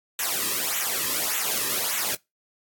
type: noise with flanger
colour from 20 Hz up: white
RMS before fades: -26 dBFS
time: 0.19-2.15 s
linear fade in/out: 2 ms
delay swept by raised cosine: 0.2 to 1.4 ms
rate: 1.7 Hz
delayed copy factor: -0.8
effects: noise-tail reverb RT60 0.2 s tail -23 dB re dry + AAC 64 kbps